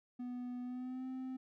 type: tone with pitch glide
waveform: triangle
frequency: 246.9 to 259.2 Hz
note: B3 to C4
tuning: 0 to -16 cents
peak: -38 dBFS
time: 0.19-1.37 s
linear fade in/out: 10 ms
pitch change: +84 cents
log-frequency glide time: 0.62-1.06 s
effects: none